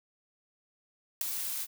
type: noise with ADSR envelope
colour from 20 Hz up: blue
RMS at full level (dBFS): -24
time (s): 1.21-1.67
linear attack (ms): 4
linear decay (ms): 3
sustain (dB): -11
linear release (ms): 43
effects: none